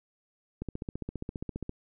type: click train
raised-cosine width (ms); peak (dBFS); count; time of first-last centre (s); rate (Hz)
3; -22; 17; 0.62-1.694; 14.9
effects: none